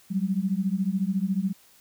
sine beating tone pair, 185 / 199 Hz, F#3 / G3, 0 / +26 cents, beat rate 14 Hz, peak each -26 dBFS, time 0.1-1.53 s, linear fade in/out 20 ms, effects white hiss -57 dBFS RMS until 1.8 s

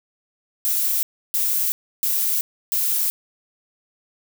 violet noise bursts, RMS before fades -21 dBFS, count 4, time 0.65-3.1 s, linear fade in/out 0 ms, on 380 ms, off 310 ms, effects none

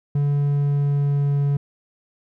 triangle tone with pitch glide, 143.5 to 142.02 Hz, D3 to C#3, -40 to +42 cents, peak -15 dBFS, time 0.15-1.57 s, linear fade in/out 5 ms, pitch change -18 cents, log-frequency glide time 0.3-1.42 s, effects none

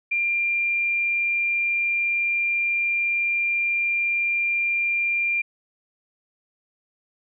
sine tone, 2387 Hz, D7, 28 cents sharp, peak -20 dBFS, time 0.11-5.42 s, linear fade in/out 10 ms, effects none

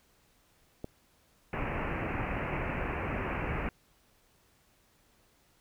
click, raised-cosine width 2 ms, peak -24 dBFS, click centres 0.844 s
pink low-pass noise, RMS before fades -34 dBFS, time 1.53-3.69 s, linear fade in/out 2 ms, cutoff 2700 Hz, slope 96 dB/octave
effects pink hiss -67 dBFS RMS until 5.6 s

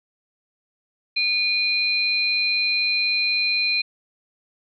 sine tone pair together, 2439 / 4102 Hz, D#7 / C8, -35 / -35 cents, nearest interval major sixth, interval 900 cents, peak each -21 / -22 dBFS, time 1.16-3.82 s, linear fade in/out 10 ms, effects none

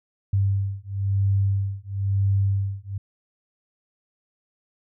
sine beating tone pair, 98 / 99 Hz, G2 / G2, 0 / +18 cents, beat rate 1 Hz, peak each -23 dBFS, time 0.33-2.98 s, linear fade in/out 5 ms, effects none

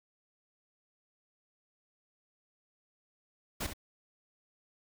pink noise with echo, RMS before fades -35 dBFS, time 3.6-3.67 s, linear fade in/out 10 ms, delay 65 ms, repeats 1, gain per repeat -8 dB, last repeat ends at 3.735 s, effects none

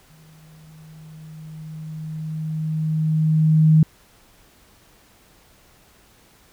sine tone with exponential growth, 156.8 Hz, D#3, 14 cents sharp, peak -9 dBFS, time 0.1-3.83 s, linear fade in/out 2 ms, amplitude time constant 810 ms, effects pink hiss -54 dBFS RMS until 6.52 s

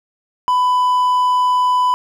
triangle tone, 998 Hz, B5, 18 cents sharp, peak -10 dBFS, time 0.48-1.94 s, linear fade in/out 0 ms, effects none

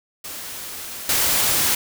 white noise with level steps, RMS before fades -33 / -19 dBFS, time 0.24-1.75 s, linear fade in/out 5 ms, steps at 1.09 s, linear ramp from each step 2 ms, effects none

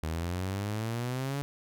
sawtooth exponential sweep, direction up, 77.78 to 144.1 Hz, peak -27 dBFS, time 0.03-1.42 s, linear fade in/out 0 ms, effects none

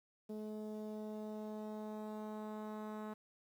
sawtooth tone with low-pass filter sweep, 213.9 Hz, A3, 49 cents flat, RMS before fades -45 dBFS, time 0.29-3.14 s, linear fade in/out 10 ms, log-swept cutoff 500 to 1200 Hz, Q 1.6, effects 11-bit

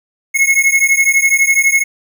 square beating tone pair, 2172 / 2184 Hz, C#7 / C#7, -36 / -26 cents, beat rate 12 Hz, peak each -13 dBFS, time 0.34-1.84 s, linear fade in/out 20 ms, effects none

